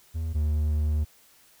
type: tone pair in turn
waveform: triangle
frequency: 80.5 / 75.82 Hz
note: E2 / D#2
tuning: -41 / -44 cents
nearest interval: minor second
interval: 103 cents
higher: first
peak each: -25 / -20 dBFS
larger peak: second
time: 0.14-0.34 / 0.34-1.05 s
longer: second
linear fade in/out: 20 ms
effects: white hiss -58 dBFS RMS until 1.6 s